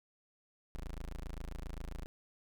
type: tone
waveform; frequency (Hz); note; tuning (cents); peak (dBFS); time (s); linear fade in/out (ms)
25% pulse; 27.5; A0; 0; -37; 0.75-2.06; 0
effects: none